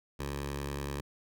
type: tone with notch filter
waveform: 10% pulse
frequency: 70.5 Hz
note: C#2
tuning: 30 cents sharp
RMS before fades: -37 dBFS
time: 0.19-1.01 s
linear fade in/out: 10 ms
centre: 240 Hz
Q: 2
effects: none